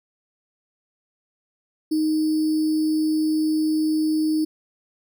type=tone with sample-and-hold; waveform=sine; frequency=311.1 Hz; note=D#4; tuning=in tune; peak=-18 dBFS; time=1.91-4.45 s; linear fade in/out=10 ms; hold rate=4900 Hz; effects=none